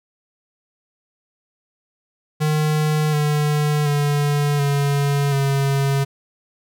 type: tone with pitch steps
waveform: square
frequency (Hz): 153 / 149.16 / 145.42 / 141.77 / 138.21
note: D#3 / D3 / D3 / C#3 / C#3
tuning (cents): -29 / +27 / -17 / +39 / -5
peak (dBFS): -17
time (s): 2.4-6.05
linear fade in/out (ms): 20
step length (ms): 730
effects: none